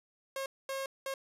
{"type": "tone bursts at uneven times", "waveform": "sawtooth", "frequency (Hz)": 540, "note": "C#5", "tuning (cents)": -45, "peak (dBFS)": -31, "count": 3, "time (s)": [[0.36, 0.46], [0.69, 0.86], [1.06, 1.14]], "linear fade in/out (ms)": 2, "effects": ["resampled to 32000 Hz"]}